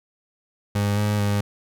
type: tone with pitch steps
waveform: 30% pulse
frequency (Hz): 102.2 / 104.4 / 102.2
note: G#2 / G#2 / G#2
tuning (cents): -27 / +10 / -27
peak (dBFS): -17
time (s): 0.75-1.41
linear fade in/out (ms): 5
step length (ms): 220
effects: none